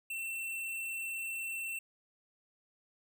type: tone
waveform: square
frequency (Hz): 2694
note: E7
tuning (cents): +37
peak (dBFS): -37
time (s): 0.1-1.79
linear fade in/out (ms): 5
effects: none